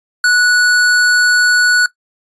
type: tone with hard clipping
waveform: sine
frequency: 1472 Hz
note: F#6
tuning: 9 cents flat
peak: -10 dBFS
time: 0.24-1.86 s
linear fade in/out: 2 ms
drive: 15 dB
effects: noise-tail reverb RT60 0.1 s tail -17 dB re dry + resampled to 22050 Hz